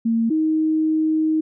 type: tone pair in turn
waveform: sine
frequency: 228.1 / 314.1 Hz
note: A#3 / D#4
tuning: -37 / +16 cents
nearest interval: tritone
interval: 553 cents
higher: second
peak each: -16 dBFS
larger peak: neither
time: 0.05-0.3 / 0.3-1.41 s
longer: second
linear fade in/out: 10 ms
effects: none